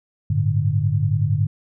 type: chord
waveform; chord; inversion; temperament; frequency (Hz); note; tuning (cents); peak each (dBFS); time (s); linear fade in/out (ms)
sine; G suspended second; none; equal with one note detuned; 99.31 / 110 / 146.83; G2 / A2 / D3; +23 / 0 / 0; -21; 0.3-1.47; 5
effects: none